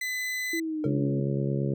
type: tone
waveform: 40% pulse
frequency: 2012 Hz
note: B6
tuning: 32 cents sharp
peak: -28 dBFS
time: 0.01-0.6 s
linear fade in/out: 5 ms
type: exponential sweep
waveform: sine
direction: down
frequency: 333.9 to 271.2 Hz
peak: -28 dBFS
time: 0.53-1.2 s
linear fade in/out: 5 ms
type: tone with exponential decay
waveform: triangle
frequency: 457.7 Hz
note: A#4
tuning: 32 cents flat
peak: -23 dBFS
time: 0.84-0.93 s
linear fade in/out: 1 ms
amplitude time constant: 19 ms
type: harmonic tone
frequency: 69 Hz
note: C#2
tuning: 7 cents flat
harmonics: 2 / 3 / 4 / 5 / 6 / 7 / 8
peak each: -27 / -32 / -39 / -34 / -35 / -42 / -38 dBFS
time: 0.85-1.74 s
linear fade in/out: 5 ms
effects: none